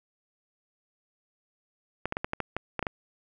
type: clicks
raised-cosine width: 0.5 ms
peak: -14 dBFS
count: 10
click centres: 2.056 / 2.124 / 2.169 / 2.245 / 2.334 / 2.403 / 2.566 / 2.793 / 2.827 / 2.868 s
effects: none